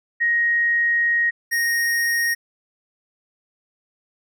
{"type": "tone pair in turn", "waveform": ["sine", "square"], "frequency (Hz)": [1878, 1865], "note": ["A#6", "A#6"], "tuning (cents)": [12, 0], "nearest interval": "unison", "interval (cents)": 12, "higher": "first", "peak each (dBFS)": [-16, -19], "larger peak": "first", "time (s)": [[0.2, 1.31], [1.51, 2.35]], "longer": "first", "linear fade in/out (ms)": 20, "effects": []}